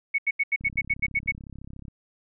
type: tone bursts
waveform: sine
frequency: 2217 Hz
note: C#7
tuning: in tune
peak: -20 dBFS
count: 10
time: 0.14-1.318 s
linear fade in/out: 10 ms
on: 44 ms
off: 82 ms
type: click train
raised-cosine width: 5 ms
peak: -29 dBFS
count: 44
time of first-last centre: 0.61-1.882 s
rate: 33.8 Hz
effects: none